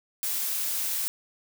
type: noise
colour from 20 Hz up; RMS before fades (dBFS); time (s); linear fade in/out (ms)
blue; -29; 0.23-1.08; 0
effects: none